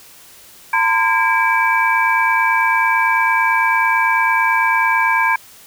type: tone cluster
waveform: sine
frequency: 910 / 1019 / 1622 / 2313 Hz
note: A#5 / C6 / G#6 / D7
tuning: -42 / -46 / -41 / -27 cents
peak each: -18 dBFS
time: 0.73-5.36 s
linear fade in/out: 5 ms
effects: white hiss -43 dBFS RMS until 5.66 s